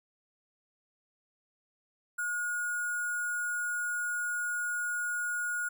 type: tone with sample-and-hold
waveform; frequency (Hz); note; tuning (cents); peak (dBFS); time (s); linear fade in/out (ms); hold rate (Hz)
sine; 1440; F#6; -47; -30; 2.18-5.69; 10; 8820
effects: none